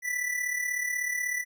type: tone with amplitude modulation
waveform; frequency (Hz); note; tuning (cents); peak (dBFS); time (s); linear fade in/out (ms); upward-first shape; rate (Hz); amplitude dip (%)
square; 1975.5; B6; 0; -26; 0.02-1.45; 50; sine; 36.3; 60
effects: none